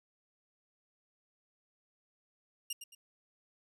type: tone with echo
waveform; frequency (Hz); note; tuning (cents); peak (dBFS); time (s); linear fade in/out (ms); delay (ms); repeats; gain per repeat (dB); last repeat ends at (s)
15% pulse; 2818; F7; +15; -28; 2.7-2.73; 5; 110; 2; -9; 2.95
effects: none